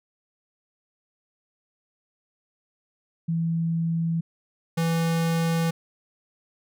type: tone pair in turn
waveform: sine / square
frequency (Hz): 165.5 / 165.5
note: E3 / E3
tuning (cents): +7 / +7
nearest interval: unison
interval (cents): 0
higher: neither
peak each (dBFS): -22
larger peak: neither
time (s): 3.28-4.21 / 4.77-5.71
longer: second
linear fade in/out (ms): 10
effects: none